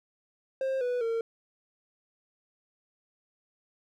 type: tone with pitch steps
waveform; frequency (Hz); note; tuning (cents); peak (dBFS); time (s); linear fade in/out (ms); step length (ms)
triangle; 531 / 492.6 / 457; C5 / B4 / A#4; +25 / -5 / -34; -25; 0.61-1.21; 2; 200
effects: none